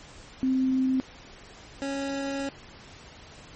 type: tone pair in turn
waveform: sine / 25% pulse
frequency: 261 / 275.9 Hz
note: C4 / C#4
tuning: -4 / -8 cents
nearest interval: minor second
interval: 96 cents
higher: second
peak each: -21 / -25 dBFS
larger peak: first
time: 0.43-1 / 1.82-2.49 s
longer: second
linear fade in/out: 0 ms
effects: pink hiss -48 dBFS RMS until 3.55 s + MP3 32 kbps